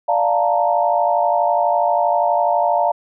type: chord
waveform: sine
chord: Bb major seventh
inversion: first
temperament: equal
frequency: 587.3 / 698.5 / 880 / 932.3 Hz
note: D5 / F5 / A5 / Bb5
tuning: 0 / 0 / 0 / 0 cents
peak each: -20 / -17 / -21 / -21 dBFS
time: 0.08-2.92 s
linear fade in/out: 10 ms
effects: none